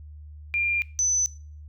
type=tone pair in turn; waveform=sine; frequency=2394 / 6033 Hz; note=D7 / F#8; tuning=+33 / +33 cents; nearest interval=octave + major third; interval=1600 cents; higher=second; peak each=-22 / -20 dBFS; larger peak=second; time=0.54-0.82 / 0.99-1.26 s; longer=first; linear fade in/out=0 ms; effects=noise-tail reverb RT60 0.4 s tail -19 dB re dry + added 75 Hz sine -40 dBFS peak until 1.68 s